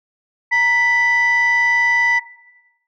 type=tone pair together; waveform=sine; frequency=934 / 1979.1 Hz; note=A#5 / B6; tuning=+3 / +3 cents; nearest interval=octave + minor second; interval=1300 cents; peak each=-19 / -12 dBFS; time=0.51-2.2 s; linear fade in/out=20 ms; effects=noise-tail reverb RT60 1.0 s tail -18 dB re dry + tanh soft clip ceiling -9 dBFS